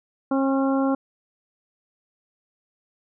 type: harmonic tone with a mistuned harmonic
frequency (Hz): 270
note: C#4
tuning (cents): -45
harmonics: 1 / 2 / 3 / 4 / 5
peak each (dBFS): -20 / -26 / -30 / -32 / -34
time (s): 0.31-0.95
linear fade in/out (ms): 5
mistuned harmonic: 5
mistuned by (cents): +26
effects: none